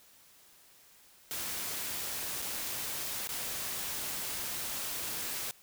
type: noise with dropouts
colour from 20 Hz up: white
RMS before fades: -37 dBFS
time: 1.31-5.51 s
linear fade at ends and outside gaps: 0 ms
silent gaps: 2.419-2.423 / 3.273-3.291 s
effects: white hiss -60 dBFS RMS until 5.62 s